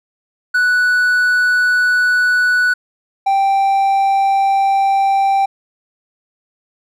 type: tone pair in turn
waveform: triangle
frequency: 1480 / 784 Hz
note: F#6 / G5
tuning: 0 / 0 cents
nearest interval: major seventh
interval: 1100 cents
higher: first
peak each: -9 dBFS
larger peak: neither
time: 0.54-2.74 / 3.26-5.46 s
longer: neither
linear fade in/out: 10 ms
effects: none